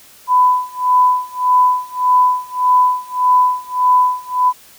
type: tone with tremolo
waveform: sine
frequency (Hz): 1000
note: B5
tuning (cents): +21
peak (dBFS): -7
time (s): 0.27-4.53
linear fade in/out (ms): 50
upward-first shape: sine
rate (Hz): 1.7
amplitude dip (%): 95
effects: white hiss -44 dBFS RMS until 4.78 s